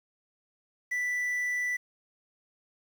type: tone with quantisation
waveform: triangle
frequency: 1975.5 Hz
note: B6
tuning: in tune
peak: -26 dBFS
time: 0.91-1.77 s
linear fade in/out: 10 ms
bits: 9
effects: none